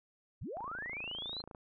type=linear sweep; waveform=sine; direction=up; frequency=50.5 to 4186 Hz; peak=-39 dBFS; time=0.41-1.42 s; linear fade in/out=10 ms
type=click train; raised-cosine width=1 ms; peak=-34 dBFS; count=28; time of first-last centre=0.57-1.548 s; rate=27.6 Hz
effects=none